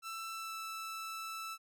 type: tone with pitch glide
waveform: sawtooth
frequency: 1332 to 1319.7 Hz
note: E6 to E6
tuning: +18 to +2 cents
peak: -37 dBFS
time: 0.02-1.58 s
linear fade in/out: 50 ms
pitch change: -16 cents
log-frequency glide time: 0.31-0.55 s
effects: none